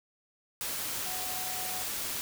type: tone in noise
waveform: sine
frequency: 740 Hz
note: F#5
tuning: in tune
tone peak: -42 dBFS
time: 1.06-1.82 s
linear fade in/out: 0 ms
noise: white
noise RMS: -35 dBFS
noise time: 0.61-2.21 s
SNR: -10 dB
effects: none